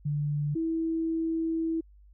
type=tone pair in turn; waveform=sine; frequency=146.83 / 326 Hz; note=D3 / E4; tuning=0 / -19 cents; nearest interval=octave + major second; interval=1381 cents; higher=second; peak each=-26 dBFS; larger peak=neither; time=0.05-0.55 / 0.55-1.81 s; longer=second; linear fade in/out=10 ms; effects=added 50 Hz sine -52 dBFS peak until 2.13 s